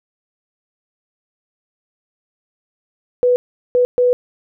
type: tone bursts at uneven times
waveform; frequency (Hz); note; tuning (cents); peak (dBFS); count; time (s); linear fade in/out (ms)
sine; 493.9; B4; 0; -10; 3; 3.23-3.36 / 3.75-3.85 / 3.98-4.13; 0
effects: none